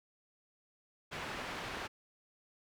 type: low-pass noise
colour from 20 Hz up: white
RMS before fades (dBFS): -42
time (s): 1.11-1.88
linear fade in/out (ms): 20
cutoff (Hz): 2200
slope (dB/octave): 12
effects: none